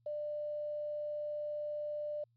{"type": "tone with quantisation", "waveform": "sine", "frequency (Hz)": 595, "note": "D5", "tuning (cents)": 22, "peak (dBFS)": -36, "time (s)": [0.06, 2.24], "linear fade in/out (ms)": 5, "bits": 11, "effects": ["added 117 Hz sine -70 dBFS peak until 2.36 s", "resampled to 11025 Hz"]}